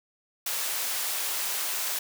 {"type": "high-pass noise", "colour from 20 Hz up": "white", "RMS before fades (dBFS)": -30, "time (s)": [0.46, 1.99], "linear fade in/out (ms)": 5, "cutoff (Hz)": 560, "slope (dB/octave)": 12, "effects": []}